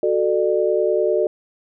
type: chord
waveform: sine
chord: D major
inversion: first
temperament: equal with one note detuned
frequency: 370 / 440 / 599.3 Hz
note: F#4 / A4 / D5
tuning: 0 / 0 / +35 cents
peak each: -20 dBFS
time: 0.03-1.27 s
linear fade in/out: 2 ms
effects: none